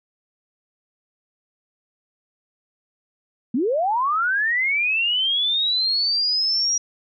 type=linear sweep; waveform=sine; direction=up; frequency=214.2 to 5750 Hz; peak=-18 dBFS; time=3.54-6.78 s; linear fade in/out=5 ms; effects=none